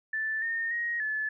sine tone with pitch steps, 1759 / 1830 / 1881 / 1729 Hz, A6 / A#6 / A#6 / A6, -1 / -32 / +15 / -31 cents, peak -28 dBFS, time 0.13-1.29 s, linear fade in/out 5 ms, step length 290 ms, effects none

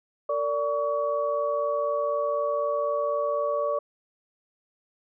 sine tone cluster, 458 / 582 / 1130 Hz, A#4 / D5 / C#6, -31 / -16 / +33 cents, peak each -32 / -25 / -30 dBFS, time 0.29-3.79 s, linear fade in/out 5 ms, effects none

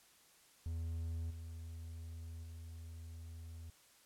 triangle tone with level steps, 82.41 Hz, E2, in tune, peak -36 / -43 / -45 dBFS, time 0.66-3.7 s, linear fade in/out 0 ms, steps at 1.3 / 2.43 s, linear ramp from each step 10 ms, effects white hiss -66 dBFS RMS until 4.05 s + low-pass 12000 Hz 12 dB/octave

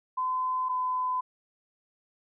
sine tone pair in turn, 1021 / 1012.2 Hz, C6 / B5, -43 / +42 cents, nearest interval unison, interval 15 cents, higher first, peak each -26 dBFS, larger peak neither, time 0.17-0.69 / 0.69-1.21 s, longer neither, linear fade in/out 10 ms, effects none

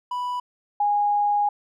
triangle / sine tone pair in turn, 987 / 823.5 Hz, B5 / G#5, -1 / -15 cents, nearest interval minor third, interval 314 cents, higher first, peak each -23 / -18 dBFS, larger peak second, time 0.11-0.4 / 0.8-1.49 s, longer second, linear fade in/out 5 ms, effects none

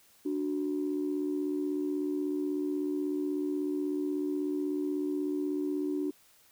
sine tone pair together, 293.7 / 370 Hz, D4 / F#4, 0 / 0 cents, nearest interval major third, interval 400 cents, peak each -30 / -33 dBFS, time 0.25-6.11 s, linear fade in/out 10 ms, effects tanh soft clip ceiling -22 dBFS + white hiss -62 dBFS RMS until 6.51 s

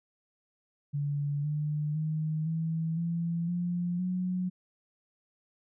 sine tone with pitch steps, 144.1 / 149.87 / 155.88 / 162.12 / 168.62 / 175.37 / 182.4 Hz, D3 / D3 / D#3 / E3 / E3 / F3 / F#3, -33 / +35 / +4 / -29 / +40 / +7 / -24 cents, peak -28 dBFS, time 0.93-4.5 s, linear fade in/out 20 ms, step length 510 ms, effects none

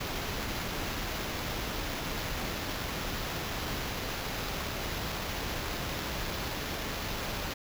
pink noise with sample-and-hold, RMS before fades -35 dBFS, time 0-7.54 s, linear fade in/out 10 ms, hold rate 8820 Hz, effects none

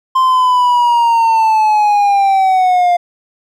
triangle linear sweep, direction down, 1046.5 to 698.5 Hz, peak -6 dBFS, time 0.15-2.97 s, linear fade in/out 10 ms, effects none

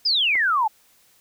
sine exponential sweep, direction down, 5210 to 823 Hz, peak -17 dBFS, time 0.05-0.68 s, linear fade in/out 10 ms
clicks, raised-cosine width 0.5 ms, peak -24 dBFS, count 2, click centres 0.353 / 0.356 s
effects white hiss -58 dBFS RMS until 1.2 s

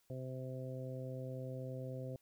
harmonic tone, 129.7 Hz, C3, 15 cents flat, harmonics 1 / 2 / 3 / 4 / 5, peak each -43 / -50 / -52 / -47 / -54 dBFS, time 0.1-2.16 s, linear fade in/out 2 ms, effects white hiss -75 dBFS RMS until 2.21 s

